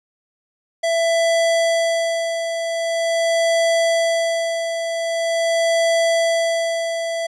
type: tone with tremolo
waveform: square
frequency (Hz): 665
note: E5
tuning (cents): +15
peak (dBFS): -15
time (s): 0.83-7.27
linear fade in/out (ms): 10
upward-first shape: sine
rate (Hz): 0.44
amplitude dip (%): 55
effects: resampled to 22050 Hz